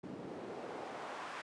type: noise with band-pass filter sweep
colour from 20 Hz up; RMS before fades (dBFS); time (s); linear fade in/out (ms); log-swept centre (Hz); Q
pink; -45; 0.03-1.42; 10; 240 to 1300; 1.2
effects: high-pass 150 Hz 12 dB/octave + resampled to 22050 Hz